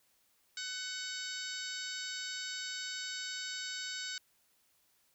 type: harmonic tone with a mistuned harmonic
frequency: 751 Hz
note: F#5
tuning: 26 cents sharp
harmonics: 2 / 3 / 4 / 5 / 6 / 7 / 8 / 9 / 10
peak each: -44 / -49 / -48 / -45 / -45 / -48 / -49 / -57 / -48 dBFS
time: 0.57-4.18 s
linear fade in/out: 2 ms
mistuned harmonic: 3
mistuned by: -29 cents
effects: white hiss -72 dBFS RMS until 5.14 s